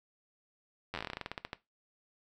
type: slowing click train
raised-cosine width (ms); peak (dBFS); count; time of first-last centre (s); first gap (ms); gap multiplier
0.3; -21; 18; 0.94-1.531; 10; 1.14
effects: noise-tail reverb RT60 0.2 s tail -17 dB re dry